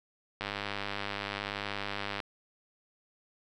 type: click train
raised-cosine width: 0.3 ms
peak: -18 dBFS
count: 182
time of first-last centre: 0.41-2.202 s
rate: 101 Hz
effects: none